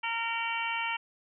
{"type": "harmonic tone with a mistuned harmonic", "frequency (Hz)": 460.4, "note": "A#4", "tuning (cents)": -22, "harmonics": [2, 3, 4, 5, 6, 7], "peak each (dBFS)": [-34, -39, -40, -35, -36, -40], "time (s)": [0.03, 0.97], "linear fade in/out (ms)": 10, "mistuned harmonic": 7, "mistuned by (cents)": -78, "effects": []}